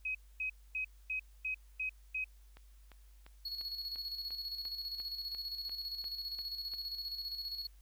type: tone bursts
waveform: sine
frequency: 2529 Hz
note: D#7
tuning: 28 cents sharp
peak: -34 dBFS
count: 7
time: 0.05-2.243 s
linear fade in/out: 5 ms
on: 99 ms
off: 250 ms
type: click train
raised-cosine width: 0.3 ms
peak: -38 dBFS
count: 13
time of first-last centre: 2.57-6.737 s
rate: 2.88 Hz
type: tone with tremolo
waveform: triangle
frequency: 4354 Hz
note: C#8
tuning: 32 cents flat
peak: -36 dBFS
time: 3.45-7.67 s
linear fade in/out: 5 ms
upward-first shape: square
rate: 15 Hz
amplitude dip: 50%
effects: added 50 Hz sine -56 dBFS peak until 7.81 s + white hiss -71 dBFS RMS until 7.81 s

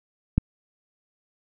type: click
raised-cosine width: 5 ms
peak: -6 dBFS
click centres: 0.38 s
effects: none

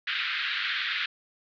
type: band-pass noise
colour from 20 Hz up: pink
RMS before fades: -30 dBFS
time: 0.07-1.06 s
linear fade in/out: 5 ms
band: 1400 to 4000 Hz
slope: 48 dB/octave
effects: none

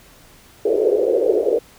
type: band-pass noise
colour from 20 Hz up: white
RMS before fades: -17 dBFS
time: 0.65-1.59 s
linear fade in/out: 10 ms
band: 380 to 510 Hz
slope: 48 dB/octave
effects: pink hiss -48 dBFS RMS until 1.78 s

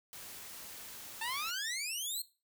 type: noise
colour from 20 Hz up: white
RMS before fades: -48 dBFS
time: 0.13-1.51 s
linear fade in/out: 0 ms
type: exponential sweep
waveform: 15% pulse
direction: up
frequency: 880 to 4300 Hz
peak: -29 dBFS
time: 1.21-2.22 s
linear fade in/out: 5 ms
effects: noise-tail reverb RT60 0.3 s tail -17 dB re dry

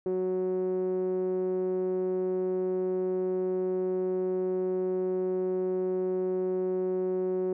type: tone with low-pass filter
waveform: 5% pulse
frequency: 185 Hz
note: F#3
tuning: in tune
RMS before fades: -29 dBFS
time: 0.06-7.53 s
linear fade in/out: 2 ms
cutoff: 390 Hz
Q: 4.5
effects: none

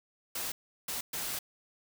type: noise bursts at uneven times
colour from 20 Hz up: white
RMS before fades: -36 dBFS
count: 3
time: 0.35-0.52 / 0.88-1.01 / 1.13-1.39 s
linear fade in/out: 5 ms
effects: none

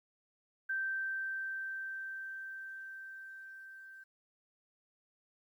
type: tone with level ramp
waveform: sine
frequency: 1560 Hz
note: G6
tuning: 9 cents flat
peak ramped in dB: -32 to -50 dBFS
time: 0.69-4.04 s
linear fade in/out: 10 ms
effects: 12-bit

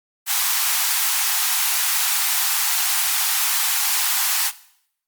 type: high-pass noise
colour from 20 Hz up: white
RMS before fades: -20 dBFS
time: 0.26-4.52 s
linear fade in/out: 50 ms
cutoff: 730 Hz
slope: 96 dB/octave
effects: noise-tail reverb RT60 0.7 s tail -18 dB re dry + Opus 48 kbps

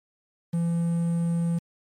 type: tone with quantisation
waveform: triangle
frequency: 169.1 Hz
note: E3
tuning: 44 cents sharp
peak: -20 dBFS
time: 0.53-1.59 s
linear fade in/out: 10 ms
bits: 8
effects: MP3 64 kbps

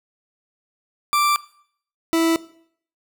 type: tone pair in turn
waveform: 40% pulse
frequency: 1174.7 / 328.7 Hz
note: D6 / E4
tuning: 0 / -5 cents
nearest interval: octave + minor seventh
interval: 2205 cents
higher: first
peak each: -15 dBFS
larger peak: neither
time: 1.13-1.36 / 2.13-2.36 s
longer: neither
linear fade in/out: 0 ms
effects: noise-tail reverb RT60 0.6 s tail -19 dB re dry

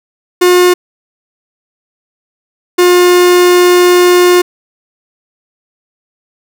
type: tone pair in turn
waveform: 45% pulse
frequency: 358.8 / 356.8 Hz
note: F4 / F4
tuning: +47 / +37 cents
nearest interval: unison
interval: 10 cents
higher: first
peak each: -4 dBFS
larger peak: neither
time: 0.41-0.74 / 2.78-4.42 s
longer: second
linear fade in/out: 10 ms
effects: none

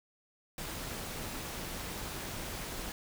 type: noise with amplitude modulation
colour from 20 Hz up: pink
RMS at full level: -38 dBFS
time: 0.58-2.92 s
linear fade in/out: 2 ms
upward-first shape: sine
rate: 290 Hz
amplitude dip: 50%
effects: none

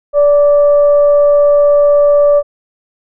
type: tone with frequency modulation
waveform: sine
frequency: 580 Hz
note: D5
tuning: 22 cents flat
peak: -5 dBFS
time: 0.13-2.43 s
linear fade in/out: 50 ms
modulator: 588 Hz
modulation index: 0.28
effects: none

